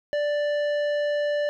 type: tone with tanh clipping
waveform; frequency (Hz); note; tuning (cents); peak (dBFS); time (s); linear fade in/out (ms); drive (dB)
sine; 587.3; D5; 0; -24; 0.13-1.49; 0; 12
effects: none